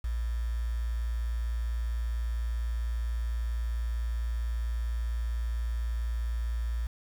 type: tone with quantisation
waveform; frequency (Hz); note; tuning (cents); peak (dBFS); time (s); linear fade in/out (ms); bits
sine; 57.8; A#1; -14; -28; 0.04-6.87; 5; 8
effects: none